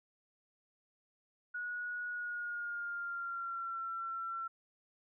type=tone with pitch glide; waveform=sine; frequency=1457 to 1351.6 Hz; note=F#6 to E6; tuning=-27 to +43 cents; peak=-37 dBFS; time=1.54-4.48 s; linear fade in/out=10 ms; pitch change=-130 cents; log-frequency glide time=2.1-3.79 s; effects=none